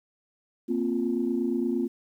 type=chord; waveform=sine; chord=Bb suspended second; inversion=none; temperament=equal; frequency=233.1 / 261.6 / 349.2 Hz; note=Bb3 / C4 / F4; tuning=0 / 0 / 0 cents; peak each=-28 dBFS; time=0.68-1.88 s; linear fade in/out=20 ms; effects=tanh soft clip ceiling -15 dBFS + 10-bit